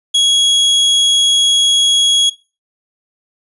40% pulse tone, 3322 Hz, G#7, in tune, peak -8 dBFS, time 0.14-2.3 s, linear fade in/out 10 ms, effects noise-tail reverb RT60 0.3 s tail -18 dB re dry + resampled to 24000 Hz

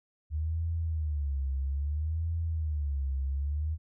sine tone with vibrato, 74.7 Hz, D2, 30 cents sharp, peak -28 dBFS, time 0.3-3.78 s, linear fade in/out 50 ms, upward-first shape sine, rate 0.61 Hz, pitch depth 180 cents each way, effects none

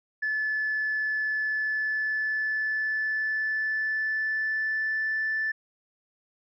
sine tone with pitch glide, 1732 to 1757.2 Hz, A6 to A6, -28 to -3 cents, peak -24 dBFS, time 0.22-5.52 s, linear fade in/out 10 ms, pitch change +25 cents, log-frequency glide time 1.39-5.19 s, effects tanh soft clip ceiling -21 dBFS

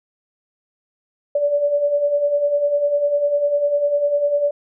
sine beating tone pair, 570 / 580 Hz, C#5 / D5, +48 / -22 cents, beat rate 10 Hz, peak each -24 / -16 dBFS, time 1.35-4.51 s, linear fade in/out 5 ms, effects none

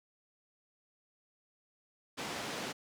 pink band-pass noise, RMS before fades -40 dBFS, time 2.17-2.73 s, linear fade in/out 20 ms, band 210 to 6300 Hz, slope 12 dB/octave, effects none

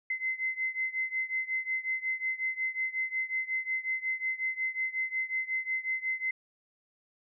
sine beating tone pair, 2056 / 2061.5 Hz, C7 / C7, -31 / -26 cents, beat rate 5.5 Hz, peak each -32 / -34 dBFS, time 0.1-6.31 s, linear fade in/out 5 ms, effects none

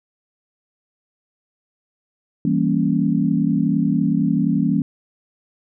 sine chord, E diminished seventh, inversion none, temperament equal, 164.81 / 196 / 233.1 / 277.2 Hz, E3 / G3 / Bb3 / Db4, 0 / 0 / 0 / 0 cents, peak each -21 dBFS, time 2.45-4.82 s, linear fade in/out 2 ms, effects none

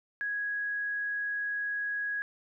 sine tone, 1661.2 Hz, G#6, in tune, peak -30 dBFS, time 0.21-2.22 s, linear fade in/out 0 ms, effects none

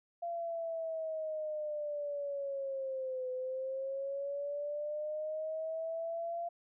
sine linear two-way sweep, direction down then up, 688 to 507 to 688 Hz, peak -35 dBFS, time 0.22-6.49 s, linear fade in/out 10 ms, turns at 3.3 s, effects none

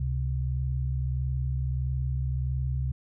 sine tone pair together, 68.45 / 130 Hz, C#2 / C3, -21 / -11 cents, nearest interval major seventh, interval 1110 cents, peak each -28 / -29 dBFS, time 0-2.92 s, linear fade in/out 5 ms, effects none

